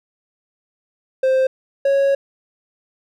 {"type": "tone pair in turn", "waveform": "triangle", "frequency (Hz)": [524, 552.3], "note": ["C5", "C#5"], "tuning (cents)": [2, -6], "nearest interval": "minor second", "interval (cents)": 92, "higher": "second", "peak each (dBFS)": -11, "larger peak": "neither", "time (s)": [[1.23, 1.47], [1.85, 2.15]], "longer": "second", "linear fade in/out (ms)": 5, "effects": []}